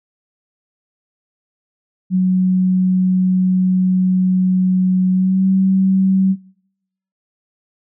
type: tone with pitch glide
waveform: sine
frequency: 185 to 190.53 Hz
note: F#3 to G3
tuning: 0 to -49 cents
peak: -11 dBFS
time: 2.1-6.36 s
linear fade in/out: 50 ms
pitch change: +51 cents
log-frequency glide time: 5.12-5.46 s
effects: noise-tail reverb RT60 0.8 s tail -23 dB re dry